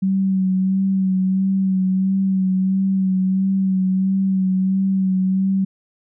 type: tone with vibrato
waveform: sine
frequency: 190 Hz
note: F#3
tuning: 46 cents sharp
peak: -15 dBFS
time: 0.02-5.65 s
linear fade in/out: 10 ms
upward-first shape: sine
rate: 1.5 Hz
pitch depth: 27 cents each way
effects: none